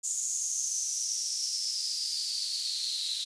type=noise with high-pass filter sweep; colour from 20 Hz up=white; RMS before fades=-32 dBFS; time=0.03-3.25 s; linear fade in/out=20 ms; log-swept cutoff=7000 to 3900 Hz; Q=9.5; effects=resampled to 22050 Hz